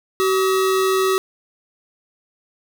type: tone pair together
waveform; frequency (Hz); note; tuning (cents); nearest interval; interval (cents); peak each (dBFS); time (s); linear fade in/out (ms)
square; 380.4 / 1276; F#4 / D#6; +48 / +43; octave + major sixth; 2095; -17 / -24; 0.2-1.18; 0
effects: none